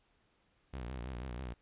sawtooth tone with vibrato, 62.4 Hz, B1, 19 cents sharp, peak -36 dBFS, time 0.73-1.54 s, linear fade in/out 10 ms, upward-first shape triangle, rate 6.2 Hz, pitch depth 160 cents each way, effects pink hiss -73 dBFS RMS until 1.61 s + resampled to 8000 Hz

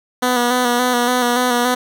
10% pulse tone with vibrato, 245.8 Hz, B3, 8 cents flat, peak -6 dBFS, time 0.22-1.75 s, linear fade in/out 10 ms, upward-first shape square, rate 3.5 Hz, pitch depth 29 cents each way, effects none

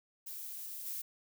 violet noise with level steps, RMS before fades -44 / -40 dBFS, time 0.26-1.02 s, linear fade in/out 10 ms, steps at 0.85 s, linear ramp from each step 20 ms, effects none

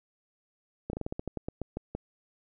slowing click train, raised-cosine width 2 ms, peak -20 dBFS, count 13, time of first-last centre 0.9-1.95 s, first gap 32 ms, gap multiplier 1.17, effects none

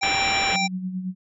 harmonic tone, 784 Hz, G5, in tune, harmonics 1 / 3 / 5 / 7 / 9, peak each -25 / -24 / -30 / -30 / -33 dBFS, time 0.01-0.68 s, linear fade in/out 20 ms
white low-pass noise, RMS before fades -28 dBFS, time 0.03-0.56 s, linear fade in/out 0 ms, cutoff 3400 Hz, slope 48 dB/octave
sine tone with tremolo, 185 Hz, F#3, in tune, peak -24 dBFS, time 0.51-1.15 s, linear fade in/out 50 ms, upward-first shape sine, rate 9.2 Hz, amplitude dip 55%
effects none

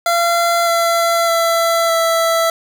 25% pulse tone with pitch steps, 684 / 676.5 / 669.2 / 661.8 Hz, F5 / E5 / E5 / E5, -36 / +45 / +26 / +7 cents, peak -9 dBFS, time 0.06-2.5 s, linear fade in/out 2 ms, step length 610 ms, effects 7-bit

